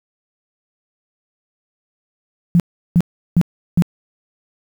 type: tone bursts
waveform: sine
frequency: 172.7 Hz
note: F3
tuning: 19 cents flat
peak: -8 dBFS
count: 4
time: 2.55-3.822 s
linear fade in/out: 0 ms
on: 48 ms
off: 360 ms
effects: 7-bit